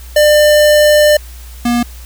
square tone pair in turn, 598 / 239.5 Hz, D5 / A#3, +31 / +47 cents, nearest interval octave + major third, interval 1584 cents, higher first, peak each -6 / -11 dBFS, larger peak first, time 0.16-1.17 / 1.65-1.83 s, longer first, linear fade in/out 5 ms, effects added 60 Hz sine -29 dBFS peak until 2.05 s + white hiss -39 dBFS RMS until 2.05 s

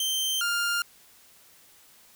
sawtooth tone pair in turn, 3125 / 1402.9 Hz, G7 / F6, -6 / +7 cents, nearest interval octave + major second, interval 1387 cents, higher first, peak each -22 / -21 dBFS, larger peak second, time 0-0.41 / 0.41-0.82 s, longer neither, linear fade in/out 2 ms, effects white hiss -56 dBFS RMS until 2.15 s

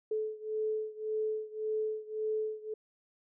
sine beating tone pair, 432.3 / 434.1 Hz, A4 / A4, -31 / -23 cents, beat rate 1.8 Hz, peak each -34 / -36 dBFS, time 0.11-2.74 s, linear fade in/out 5 ms, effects none

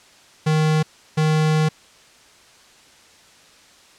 square tone bursts at uneven times, 155.56 Hz, D#3, in tune, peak -16 dBFS, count 2, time 0.46-0.83 / 1.17-1.69 s, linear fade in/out 10 ms, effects white hiss -50 dBFS RMS until 3.98 s + low-pass 7000 Hz 12 dB/octave

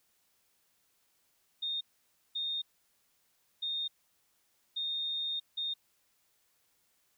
sine tone bursts at uneven times, 3673 Hz, A#7, 26 cents flat, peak -32 dBFS, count 5, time 1.62-1.81 / 2.35-2.62 / 3.62-3.88 / 4.76-5.4 / 5.57-5.74 s, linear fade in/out 10 ms, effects white hiss -73 dBFS RMS until 7.17 s

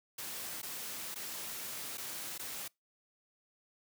white noise with dropouts, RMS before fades -42 dBFS, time 0.18-2.68 s, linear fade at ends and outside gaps 5 ms, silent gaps 0.618-0.629 / 1.145-1.157 / 1.974-1.979 / 2.379-2.393 s, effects noise-tail reverb RT60 0.2 s tail -25 dB re dry + high-pass 100 Hz 12 dB/octave

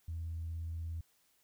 sine tone with vibrato, 82.41 Hz, E2, in tune, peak -36 dBFS, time 0.08-1.01 s, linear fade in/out 5 ms, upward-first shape sine, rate 17 Hz, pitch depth 12 cents each way, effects tanh soft clip ceiling -33 dBFS + white hiss -72 dBFS RMS until 1.43 s

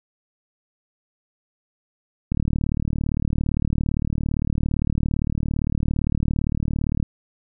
click train, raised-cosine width 5 ms, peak -10 dBFS, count 178, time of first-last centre 2.32-7.027 s, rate 37.6 Hz, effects none

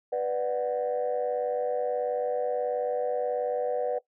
sine chord, B minor, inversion none, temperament equal with one note detuned, 493.9 / 592.4 / 740 Hz, B4 / D5 / F#5, 0 / +15 / 0 cents, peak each -27 / -30 / -32 dBFS, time 0.12-3.99 s, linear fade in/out 10 ms, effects noise-tail reverb RT60 0.1 s tail -19 dB re dry + tanh soft clip ceiling -19 dBFS

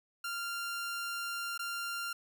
sawtooth tone with dropouts, 1390 Hz, F6, 9 cents flat, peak -32 dBFS, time 0.24-2.13 s, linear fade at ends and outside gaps 5 ms, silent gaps 1.578-1.592 s, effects none

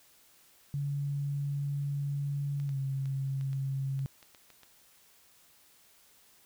sine tone with pitch glide, 142 to 135.67 Hz, C#3 to C#3, +42 to -37 cents, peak -30 dBFS, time 0.74-4.06 s, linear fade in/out 0 ms, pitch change -79 cents, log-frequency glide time 2.65-2.77 s
clicks, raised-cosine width 0.2 ms, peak -36 dBFS, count 10, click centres 2.6 / 2.692 / 3.057 / 3.411 / 3.531 / 3.992 / 4.228 / 4.348 / 4.503 / 4.633 s
effects white hiss -62 dBFS RMS until 6.45 s

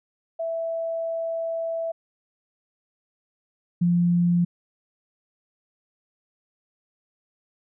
sine tone pair in turn, 660 / 174.01 Hz, E5 / F3, +2 / -6 cents, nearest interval octave + major seventh, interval 2308 cents, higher first, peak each -25 / -17 dBFS, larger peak second, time 0.39-1.92 / 3.81-4.45 s, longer first, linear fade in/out 10 ms, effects none

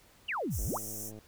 sine exponential two-way sweep, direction down then up, 3150 to 38.89 to 1504 Hz, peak -31 dBFS, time 0.28-0.78 s, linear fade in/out 10 ms, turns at 0.63 s
pink high-pass noise, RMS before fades -41 dBFS, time 0.5-1.12 s, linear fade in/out 50 ms, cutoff 5600 Hz, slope 96 dB/octave
click train, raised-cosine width 2 ms, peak -35 dBFS, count 65, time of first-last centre 0.59-1.188 s, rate 107 Hz
effects pink hiss -61 dBFS RMS until 1.27 s

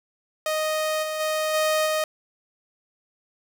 sawtooth tone with level steps, 622 Hz, D#5, 1 cent flat, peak -19 / -23 / -19 / -16 / -18 dBFS, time 0.46-2.04 s, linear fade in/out 2 ms, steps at 1.02 / 1.19 / 1.53 / 1.85 s, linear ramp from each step 20 ms, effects none

